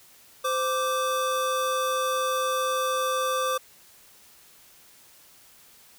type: tone pair together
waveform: square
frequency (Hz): 516.7 / 1174.7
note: C5 / D6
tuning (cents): -22 / 0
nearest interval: octave + major second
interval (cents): 1422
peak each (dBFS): -28 / -27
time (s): 0.44-3.58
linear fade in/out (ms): 10
effects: white hiss -54 dBFS RMS until 5.98 s